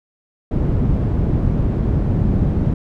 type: low-pass noise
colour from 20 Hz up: white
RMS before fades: -17 dBFS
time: 0.51-2.74 s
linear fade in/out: 5 ms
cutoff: 160 Hz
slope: 12 dB/octave
effects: none